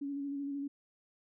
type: tone with vibrato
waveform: sine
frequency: 281.1 Hz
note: C#4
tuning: 24 cents sharp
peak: -35 dBFS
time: 0.01-0.68 s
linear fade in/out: 10 ms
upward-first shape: square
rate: 13 Hz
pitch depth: 21 cents each way
effects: none